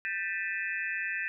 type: tone cluster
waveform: sine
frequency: 1565 / 1774 / 1972 / 2437 / 2607 Hz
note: G6 / A6 / B6 / D#7 / E7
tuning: -3 / +14 / -3 / -37 / -20 cents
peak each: -38 / -34 / -38 / -40 / -39 dBFS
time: 0.05-1.28 s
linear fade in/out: 0 ms
effects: none